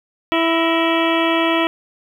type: harmonic tone with a mistuned harmonic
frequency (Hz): 330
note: E4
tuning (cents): +2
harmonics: 1 / 2 / 3 / 4 / 6 / 7 / 8 / 9 / 10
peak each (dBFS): -18 / -21 / -23 / -24 / -26 / -26 / -27 / -28 / -28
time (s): 0.32-1.67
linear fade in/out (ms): 0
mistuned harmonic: 6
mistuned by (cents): -78
effects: 8-bit